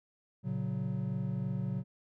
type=chord; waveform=triangle; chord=F# major; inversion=first; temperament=just; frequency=115.62 / 138.75 / 185 Hz; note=A#2 / C#3 / F#3; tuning=-14 / +2 / 0 cents; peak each=-35 / -34 / -34 dBFS; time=0.43-1.84 s; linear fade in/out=50 ms; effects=none